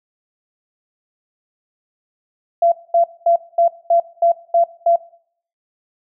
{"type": "tone bursts", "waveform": "sine", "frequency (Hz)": 681, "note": "F5", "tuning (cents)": -44, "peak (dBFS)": -10, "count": 8, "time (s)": [2.62, 4.96], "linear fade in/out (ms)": 5, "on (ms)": 100, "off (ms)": 220, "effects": ["noise-tail reverb RT60 0.6 s tail -19 dB re dry"]}